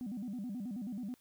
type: tone with vibrato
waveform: sine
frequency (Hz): 222.3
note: A3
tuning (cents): +18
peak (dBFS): -36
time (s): 0.01-1.14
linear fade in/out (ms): 0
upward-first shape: square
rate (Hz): 9.3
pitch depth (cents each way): 200
effects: tanh soft clip ceiling -35 dBFS + white hiss -69 dBFS RMS until 1.2 s